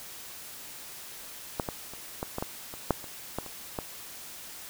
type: clicks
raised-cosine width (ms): 1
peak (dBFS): -13 / -17 / -29 / -17 / -17 / -16 / -26 / -8 / -29 / -16 / -29 / -17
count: 12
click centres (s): 1.598 / 1.688 / 1.936 / 2.229 / 2.384 / 2.425 / 2.739 / 2.907 / 3.042 / 3.386 / 3.463 / 3.788
effects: white hiss -44 dBFS RMS until 4.69 s